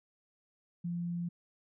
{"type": "tone", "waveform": "sine", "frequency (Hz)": 172.8, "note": "F3", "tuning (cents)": -18, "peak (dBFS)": -33, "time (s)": [0.84, 1.29], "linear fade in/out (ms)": 10, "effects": []}